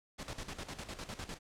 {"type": "noise with tremolo", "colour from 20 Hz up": "pink", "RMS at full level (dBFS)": -42, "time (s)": [0.18, 1.39], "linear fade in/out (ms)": 20, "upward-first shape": "square", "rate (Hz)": 9.9, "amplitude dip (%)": 70, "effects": ["low-pass 8000 Hz 12 dB/octave"]}